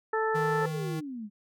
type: harmonic tone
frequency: 440 Hz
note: A4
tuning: in tune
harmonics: 1 / 2 / 3 / 4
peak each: -28 / -31 / -33 / -34 dBFS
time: 0.13-0.66 s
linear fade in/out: 5 ms
type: tone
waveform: square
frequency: 156.5 Hz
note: D#3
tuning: 10 cents sharp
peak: -32 dBFS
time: 0.34-1.01 s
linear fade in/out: 20 ms
type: exponential sweep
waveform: sine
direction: down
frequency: 554.4 to 198.1 Hz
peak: -35 dBFS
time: 0.6-1.3 s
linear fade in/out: 50 ms
effects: none